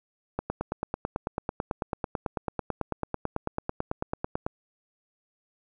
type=click train; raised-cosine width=1 ms; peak=-14 dBFS; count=38; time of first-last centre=0.39-4.465 s; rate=9.08 Hz; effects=none